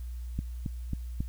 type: click train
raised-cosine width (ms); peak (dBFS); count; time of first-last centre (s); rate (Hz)
5; -19; 4; 0.39-1.205; 3.68
effects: added 60 Hz sine -35 dBFS peak until 1.28 s + white hiss -61 dBFS RMS until 1.28 s